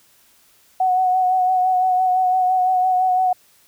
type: tone with vibrato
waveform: sine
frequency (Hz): 740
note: F#5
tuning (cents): 0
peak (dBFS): -14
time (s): 0.8-3.33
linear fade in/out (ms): 5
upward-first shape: sine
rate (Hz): 5.9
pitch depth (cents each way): 25
effects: white hiss -55 dBFS RMS until 3.67 s